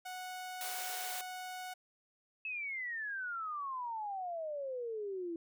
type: tone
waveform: sawtooth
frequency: 737 Hz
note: F#5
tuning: 7 cents flat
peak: -38 dBFS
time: 0.05-1.74 s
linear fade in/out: 10 ms
type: high-pass noise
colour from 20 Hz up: white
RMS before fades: -42 dBFS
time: 0.61-1.21 s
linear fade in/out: 0 ms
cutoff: 370 Hz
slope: 96 dB/octave
type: exponential sweep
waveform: sine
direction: down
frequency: 2623 to 328 Hz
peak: -37 dBFS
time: 2.45-5.36 s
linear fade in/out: 2 ms
effects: none